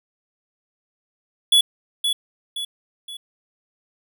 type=tone with echo; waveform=square; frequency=3407 Hz; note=G#7; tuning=44 cents sharp; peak=-12 dBFS; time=1.52-1.61 s; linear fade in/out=5 ms; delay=520 ms; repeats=3; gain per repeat=-7 dB; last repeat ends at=3.17 s; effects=none